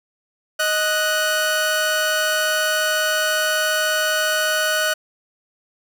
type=tone pair together; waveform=sawtooth; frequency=623 / 1478.5 Hz; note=D#5 / F#6; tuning=+2 / -2 cents; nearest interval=octave + minor third; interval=1496 cents; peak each=-18 / -16 dBFS; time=0.59-4.94 s; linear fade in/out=10 ms; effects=none

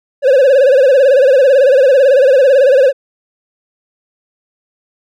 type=tone with vibrato; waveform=triangle; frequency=535 Hz; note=C5; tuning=38 cents sharp; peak=-3 dBFS; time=0.22-2.93 s; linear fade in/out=50 ms; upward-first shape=sine; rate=18 Hz; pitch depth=120 cents each way; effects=none

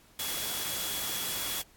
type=tone in noise; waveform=sine; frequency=3367 Hz; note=G#7; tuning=23 cents sharp; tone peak=-39 dBFS; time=0.19-1.62 s; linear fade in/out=5 ms; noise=white; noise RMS=-34 dBFS; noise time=0.19-1.62 s; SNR=-8 dB; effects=pink hiss -60 dBFS RMS until 1.76 s + AAC 64 kbps

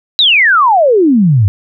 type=exponential sweep; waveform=sine; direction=down; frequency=4008 to 92.5 Hz; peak=-5 dBFS; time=0.19-1.48 s; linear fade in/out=0 ms; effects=none

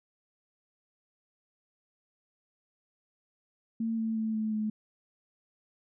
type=tone with pitch steps; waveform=sine; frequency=226.1 / 223.2 / 220.4 / 217.6 / 214.9 Hz; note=A3 / A3 / A3 / A3 / A3; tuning=+47 / +25 / +3 / -19 / -41 cents; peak=-28 dBFS; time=3.8-4.7 s; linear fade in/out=5 ms; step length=180 ms; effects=none

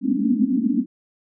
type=band-pass noise; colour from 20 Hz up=white; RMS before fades=-20 dBFS; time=0.01-0.86 s; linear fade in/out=50 ms; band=200 to 290 Hz; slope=96 dB/octave; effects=none

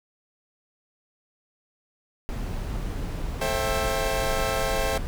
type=noise; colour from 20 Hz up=brown; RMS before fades=-30 dBFS; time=2.29-5.07 s; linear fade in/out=0 ms
type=chord; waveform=sawtooth; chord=A minor seventh; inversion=none; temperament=equal with one note detuned; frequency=440 / 533.6 / 659.3 / 784 Hz; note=A4 / C5 / E5 / G5; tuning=0 / +34 / 0 / 0 cents; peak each=-28 / -25 / -26 / -28 dBFS; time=3.41-4.98 s; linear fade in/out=5 ms
effects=none

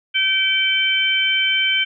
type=harmonic tone; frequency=772 Hz; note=G5; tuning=27 cents flat; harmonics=2 / 3 / 4; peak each=-24 / -19 / -18 dBFS; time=0.14-1.85 s; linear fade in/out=20 ms; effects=none

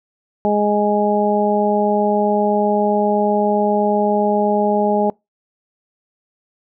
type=harmonic tone; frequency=207.7 Hz; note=G#3; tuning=in tune; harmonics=1 / 2 / 3 / 4; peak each=-19 / -19 / -19 / -19 dBFS; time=0.45-5.1 s; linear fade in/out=0 ms; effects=noise-tail reverb RT60 0.2 s tail -25 dB re dry

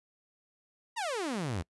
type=exponential sweep; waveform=sawtooth; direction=down; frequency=987.8 to 77 Hz; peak=-28 dBFS; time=0.96-1.63 s; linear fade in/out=20 ms; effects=noise-tail reverb RT60 0.1 s tail -25 dB re dry + resampled to 24000 Hz

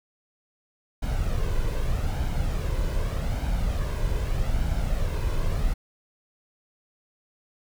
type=noise with flanger; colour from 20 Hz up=brown; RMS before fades=-25 dBFS; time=1.02-5.74 s; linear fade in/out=10 ms; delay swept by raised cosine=1.3 to 2 ms; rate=0.82 Hz; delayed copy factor=+0.5; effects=none

